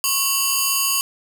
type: ring-modulated tone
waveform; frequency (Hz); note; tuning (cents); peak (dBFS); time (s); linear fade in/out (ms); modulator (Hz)
5% pulse; 1906; A#6; +38; -4; 0.04-1.01; 0; 814
effects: 7-bit